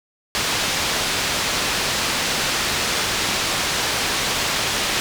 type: low-pass noise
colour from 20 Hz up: white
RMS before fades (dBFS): -22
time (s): 0.35-5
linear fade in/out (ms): 0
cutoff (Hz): 5000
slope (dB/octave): 12
effects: none